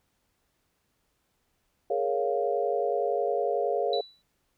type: chord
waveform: sine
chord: Bb minor seventh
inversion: third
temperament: equal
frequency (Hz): 415.3 / 466.2 / 554.4 / 698.5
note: Ab4 / Bb4 / Db5 / F5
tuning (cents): 0 / 0 / 0 / 0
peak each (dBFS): -30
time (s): 1.9-4.01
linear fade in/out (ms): 5
type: tone with exponential decay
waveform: sine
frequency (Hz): 3951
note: B7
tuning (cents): 0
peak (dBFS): -29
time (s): 3.93-4.22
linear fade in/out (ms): 2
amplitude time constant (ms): 63
effects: pink hiss -74 dBFS RMS until 4.57 s

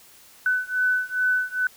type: beating tone pair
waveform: sine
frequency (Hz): 1501 / 1503.4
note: F#6 / F#6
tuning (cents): +24 / +27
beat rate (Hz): 2.4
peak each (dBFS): -23 / -24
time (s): 0.46-1.67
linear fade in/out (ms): 2
effects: white hiss -51 dBFS RMS until 1.76 s

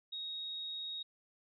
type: tone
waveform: sine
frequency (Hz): 3763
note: A#7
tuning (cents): +16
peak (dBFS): -39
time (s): 0.12-1.03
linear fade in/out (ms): 10
effects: none

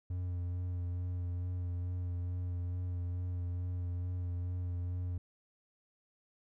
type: tone with vibrato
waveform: triangle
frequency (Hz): 89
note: F2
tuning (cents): +33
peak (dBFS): -32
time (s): 0.1-5.18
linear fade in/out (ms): 5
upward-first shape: sine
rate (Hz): 2.3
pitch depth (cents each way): 20
effects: none

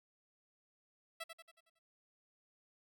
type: tone with echo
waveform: 10% pulse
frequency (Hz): 659.3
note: E5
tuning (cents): 0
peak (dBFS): -33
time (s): 1.2-1.24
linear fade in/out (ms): 10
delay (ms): 92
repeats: 6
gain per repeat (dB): -6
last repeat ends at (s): 1.792
effects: none

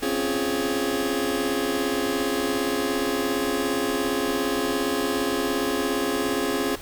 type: chord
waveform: sawtooth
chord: Db major seventh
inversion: third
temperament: just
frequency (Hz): 259.9 / 277.2 / 346.5 / 415.8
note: C4 / Db4 / F4 / Ab4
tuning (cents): -11 / 0 / -14 / +2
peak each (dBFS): -26 / -24 / -25 / -23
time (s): 0.02-6.76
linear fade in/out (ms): 10
effects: pink hiss -41 dBFS RMS until 6.81 s

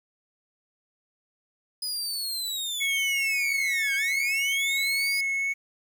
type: linear two-way sweep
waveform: sawtooth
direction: down then up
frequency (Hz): 5020 to 1563 to 5020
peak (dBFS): -26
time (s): 1.82-5.21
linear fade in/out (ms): 5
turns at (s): 3.95
type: tone with vibrato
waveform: triangle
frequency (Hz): 2200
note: C#7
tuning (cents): -14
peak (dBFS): -23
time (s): 2.8-5.54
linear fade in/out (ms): 20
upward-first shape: sine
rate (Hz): 1.9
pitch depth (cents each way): 10
effects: 9-bit

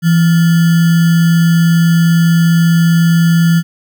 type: tone with sample-and-hold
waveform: sine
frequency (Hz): 167.3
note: E3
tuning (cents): +26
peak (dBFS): -6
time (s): 0.02-3.63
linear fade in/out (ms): 50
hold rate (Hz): 1575
effects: none

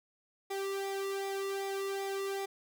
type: tone with flanger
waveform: sawtooth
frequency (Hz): 392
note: G4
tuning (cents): 0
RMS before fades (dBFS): -36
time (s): 0.5-2.46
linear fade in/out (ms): 10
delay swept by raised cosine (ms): 0.68 to 1.28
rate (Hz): 2.6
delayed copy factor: -0.75
effects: none

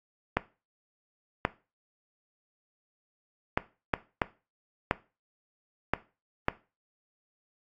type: clicks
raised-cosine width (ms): 0.5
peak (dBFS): -8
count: 8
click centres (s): 0.37 / 1.451 / 3.575 / 3.938 / 4.218 / 4.911 / 5.936 / 6.484
effects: noise-tail reverb RT60 0.3 s tail -17 dB re dry + AAC 64 kbps

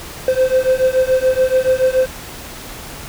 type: beating tone pair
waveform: triangle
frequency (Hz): 514 / 521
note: C5 / C5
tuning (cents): -31 / -7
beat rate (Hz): 7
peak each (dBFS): -13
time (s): 0.28-2.06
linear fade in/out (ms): 2
effects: pink hiss -32 dBFS RMS until 3.08 s

